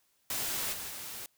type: noise with level steps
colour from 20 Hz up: white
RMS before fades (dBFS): -34 / -40 / -42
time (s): 0.3-1.26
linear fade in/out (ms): 2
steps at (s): 0.72 / 0.88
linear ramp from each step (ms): 20
effects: white hiss -72 dBFS RMS until 1.37 s